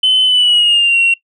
sine tone with pitch glide, 3040 to 2740 Hz, F#7 to F7, +46 to -34 cents, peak -6 dBFS, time 0.03-1.14 s, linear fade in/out 5 ms, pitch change -180 cents, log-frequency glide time 0.24-0.99 s, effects noise-tail reverb RT60 0.1 s tail -19 dB re dry + tanh soft clip ceiling -5 dBFS

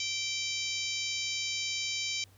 harmonic tone with a mistuned harmonic, 777 Hz, G5, 16 cents flat, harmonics 3 / 4 / 5 / 6 / 7 / 8 / 9, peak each -37 / -38 / -39 / -40 / -40 / -41 / -42 dBFS, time 0-2.24 s, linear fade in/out 2 ms, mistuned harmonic 6, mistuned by +24 cents, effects added 97 Hz sine -58 dBFS peak until 2.37 s + pink hiss -63 dBFS RMS until 2.37 s

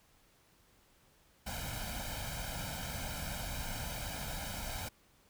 pink noise with comb filter, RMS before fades -40 dBFS, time 1.46-4.89 s, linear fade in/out 10 ms, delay 1.3 ms, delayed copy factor +0.8, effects pink hiss -67 dBFS RMS until 5.29 s

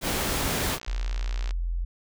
pink noise, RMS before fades -27 dBFS, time 0.01-0.79 s, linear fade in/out 50 ms
click train, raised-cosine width 0.2 ms, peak -21 dBFS, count 59, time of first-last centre 0.55-1.509 s, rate 60.5 Hz
sine tone, 42.78 Hz, F1, 35 cents flat, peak -25 dBFS, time 0.87-1.85 s, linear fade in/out 10 ms
effects none

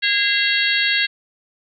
harmonic tone with a mistuned harmonic, 546 Hz, C#5, 26 cents flat, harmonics 3 / 4 / 5 / 6 / 7 / 8, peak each -21 / -22 / -23 / -24 / -24 / -25 dBFS, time 0.02-1.07 s, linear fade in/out 20 ms, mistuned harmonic 4, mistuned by -99 cents, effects none

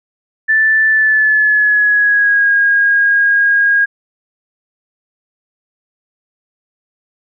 sine tone with pitch glide, 1760 to 1632.7 Hz, A6 to G#6, 0 to -30 cents, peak -8 dBFS, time 0.48-3.86 s, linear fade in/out 20 ms, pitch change -130 cents, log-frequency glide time 0.88-2.52 s, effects none

